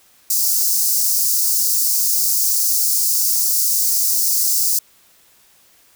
white high-pass noise, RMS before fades -17 dBFS, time 0.3-4.79 s, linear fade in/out 5 ms, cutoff 4800 Hz, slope 48 dB/octave, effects white hiss -53 dBFS RMS until 5.95 s

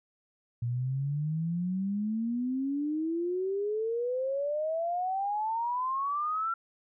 sine exponential sweep, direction up, 116.9 to 1368 Hz, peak -28 dBFS, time 0.62-6.54 s, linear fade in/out 5 ms, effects none

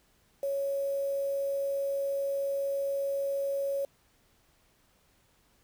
sine tone with quantisation, 554.4 Hz, C#5, in tune, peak -28 dBFS, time 0.43-3.85 s, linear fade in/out 2 ms, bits 8, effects pink hiss -67 dBFS RMS until 5.63 s

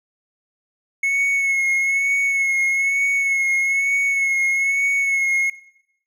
triangle tone with vibrato, 2190 Hz, C#7, 22 cents flat, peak -15 dBFS, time 1.03-5.5 s, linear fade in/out 5 ms, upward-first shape sine, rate 1.1 Hz, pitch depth 29 cents each way, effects noise-tail reverb RT60 0.8 s tail -19 dB re dry

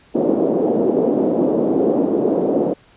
pink band-pass noise, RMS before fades -17 dBFS, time 0.14-2.74 s, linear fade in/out 20 ms, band 240 to 550 Hz, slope 24 dB/octave, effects pink hiss -51 dBFS RMS until 2.96 s + resampled to 8000 Hz

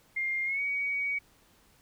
sine tone with pitch glide, 2115 to 2254 Hz, C7 to C#7, +18 to +28 cents, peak -28 dBFS, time 0.16-1.19 s, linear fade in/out 10 ms, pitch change +110 cents, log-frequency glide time 0.45-0.62 s, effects pink hiss -63 dBFS RMS until 1.81 s

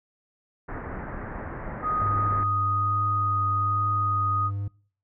pink low-pass noise, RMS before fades -35 dBFS, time 0.68-2.44 s, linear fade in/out 10 ms, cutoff 1900 Hz, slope 48 dB/octave
sine tone, 1244.5 Hz, D#6, in tune, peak -23 dBFS, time 1.82-4.51 s, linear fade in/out 50 ms
triangle tone with vibrato, 99.7 Hz, G2, 30 cents sharp, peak -25 dBFS, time 2.01-4.68 s, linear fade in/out 5 ms, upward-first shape triangle, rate 1.2 Hz, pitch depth 31 cents each way
effects noise-tail reverb RT60 0.5 s tail -25 dB re dry

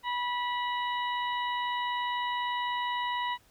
harmonic tone with a mistuned harmonic, 978 Hz, B5, 17 cents flat, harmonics 1 / 2 / 3 / 4, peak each -30 / -36 / -40 / -42 dBFS, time 0.03-3.38 s, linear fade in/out 50 ms, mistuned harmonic 4, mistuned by -36 cents, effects pink hiss -63 dBFS RMS until 3.5 s

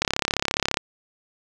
click train, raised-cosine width 0.2 ms, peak -3 dBFS, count 27, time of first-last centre 0.02-0.771 s, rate 34.6 Hz, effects none

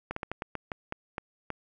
slowing click train, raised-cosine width 0.5 ms, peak -18 dBFS, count 10, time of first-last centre 0.11-1.503 s, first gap 54 ms, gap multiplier 1.25, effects none

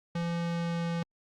square tone with pitch glide, 170.1 to 169.02 Hz, F3 to E3, -45 to +44 cents, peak -30 dBFS, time 0.15-1.03 s, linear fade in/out 5 ms, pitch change -11 cents, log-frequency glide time 0.4-0.92 s, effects low-pass 5000 Hz 12 dB/octave + Opus 48 kbps

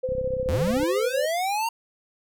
sine tone with tremolo, 514 Hz, C5, 31 cents flat, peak -22 dBFS, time 0.03-1.26 s, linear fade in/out 10 ms, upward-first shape sine, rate 14 Hz, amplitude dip 50%
click train, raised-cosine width 5 ms, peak -23 dBFS, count 25, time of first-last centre 0.09-0.831 s, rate 32.4 Hz
square linear sweep, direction up, 55 to 932.3 Hz, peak -24 dBFS, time 0.48-1.69 s, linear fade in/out 5 ms
effects none

